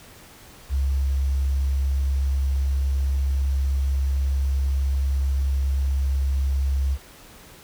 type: tone with quantisation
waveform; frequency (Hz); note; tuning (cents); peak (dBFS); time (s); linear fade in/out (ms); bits
sine; 67.9; C#2; -35; -19; 0.69-6.98; 50; 8
effects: pink hiss -47 dBFS RMS until 7.63 s